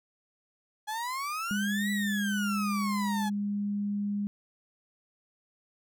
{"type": "exponential two-way sweep", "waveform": "35% pulse", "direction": "up then down", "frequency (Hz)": [836, 1975.5, 836], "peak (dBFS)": -30, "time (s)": [0.87, 3.3], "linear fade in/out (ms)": 20, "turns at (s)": 1.91}
{"type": "tone", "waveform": "sine", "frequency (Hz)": 204, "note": "G#3", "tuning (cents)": -31, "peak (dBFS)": -28, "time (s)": [1.51, 4.27], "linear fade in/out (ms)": 0}
{"effects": []}